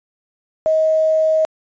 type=tone with quantisation; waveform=sine; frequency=632 Hz; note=D#5; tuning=27 cents sharp; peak=-12 dBFS; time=0.66-1.45 s; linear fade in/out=0 ms; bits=6; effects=resampled to 16000 Hz